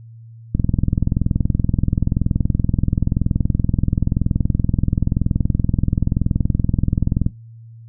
click train, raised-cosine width 5 ms, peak -4 dBFS, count 142, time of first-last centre 0.55-7.264 s, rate 21 Hz, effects noise-tail reverb RT60 0.2 s tail -17 dB re dry + added 114 Hz sine -37 dBFS peak until 7.88 s

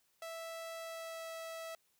sawtooth tone with pitch glide, 658 to 653.8 Hz, E5 to E5, -3 to -14 cents, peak -39 dBFS, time 0.22-1.75 s, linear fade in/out 2 ms, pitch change -11 cents, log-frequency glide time 0.77-1.29 s, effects white hiss -75 dBFS RMS until 1.99 s

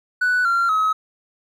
triangle tone with pitch steps, 1485 / 1377.6 / 1277.9 Hz, F#6 / F6 / D#6, +6 / -24 / +46 cents, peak -13 dBFS, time 0.21-0.93 s, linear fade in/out 10 ms, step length 240 ms, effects tanh soft clip ceiling -11 dBFS

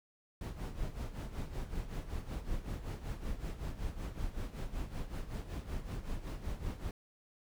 brown noise with tremolo, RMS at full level -37 dBFS, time 0.41-6.91 s, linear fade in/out 2 ms, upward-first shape sine, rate 5.3 Hz, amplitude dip 70%, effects none

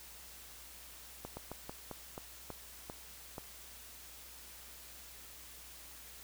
slowing click train, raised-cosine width 1 ms, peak -28 dBFS, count 9, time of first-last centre 1.25-3.381 s, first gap 120 ms, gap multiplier 1.22, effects added 60 Hz sine -61 dBFS peak until 6.23 s + white hiss -53 dBFS RMS until 6.23 s

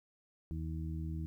harmonic tone, 79.7 Hz, D#2, 42 cents sharp, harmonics 1 / 2 / 3 / 4, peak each -38 / -41 / -51 / -47 dBFS, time 0.51-1.26 s, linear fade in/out 0 ms, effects 12-bit

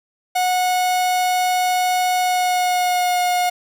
45% pulse tone with pitch glide, 731 to 718.9 Hz, F#5 to F5, -21 to +50 cents, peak -16 dBFS, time 0.35-3.5 s, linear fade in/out 10 ms, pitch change -29 cents, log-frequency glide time 2.19-3.19 s, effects none

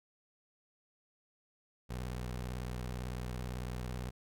20% pulse tone with vibrato, 61.74 Hz, B1, in tune, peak -33 dBFS, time 1.89-4.11 s, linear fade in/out 20 ms, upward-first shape sine, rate 18 Hz, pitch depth 170 cents each way, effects none

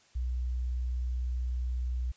sine tone, 61.74 Hz, B1, in tune, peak -29 dBFS, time 0.15-2.12 s, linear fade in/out 10 ms, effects white hiss -63 dBFS RMS until 2.16 s + resampled to 16000 Hz

